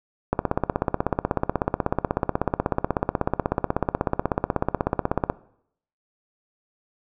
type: click train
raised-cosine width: 1 ms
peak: -6 dBFS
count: 82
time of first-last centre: 0.33-5.299 s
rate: 16.3 Hz
effects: noise-tail reverb RT60 0.7 s tail -20 dB re dry